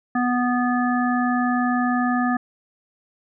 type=harmonic tone; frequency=246.5 Hz; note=B3; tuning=3 cents flat; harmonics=1 / 3 / 5 / 7; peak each=-20 / -25 / -27 / -28 dBFS; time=0.15-2.37 s; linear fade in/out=5 ms; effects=none